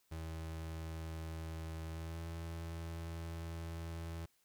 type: tone with pitch glide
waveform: 35% pulse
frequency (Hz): 80.8 to 82.83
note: E2 to E2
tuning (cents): -34 to +9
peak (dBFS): -40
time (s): 0.11-4.26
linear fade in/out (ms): 10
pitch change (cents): +43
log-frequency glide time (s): 1.92-2.23
effects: white hiss -75 dBFS RMS until 4.44 s